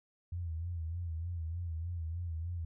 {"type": "tone with vibrato", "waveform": "sine", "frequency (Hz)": 84, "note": "E2", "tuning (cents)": 33, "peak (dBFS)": -35, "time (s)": [0.32, 2.65], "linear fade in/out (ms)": 5, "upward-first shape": "sine", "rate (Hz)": 3.3, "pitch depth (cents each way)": 84, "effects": []}